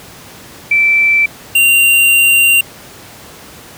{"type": "tone pair in turn", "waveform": ["sine", "square"], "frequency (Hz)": [2331, 2772], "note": ["D7", "F7"], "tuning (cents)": [-14, -14], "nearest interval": "minor third", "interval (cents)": 300, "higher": "second", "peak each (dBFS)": -7, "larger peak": "neither", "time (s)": [[0.71, 1.26], [1.55, 2.61]], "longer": "second", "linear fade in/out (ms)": 5, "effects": ["pink hiss -35 dBFS RMS until 3.77 s", "high-pass 80 Hz 12 dB/octave"]}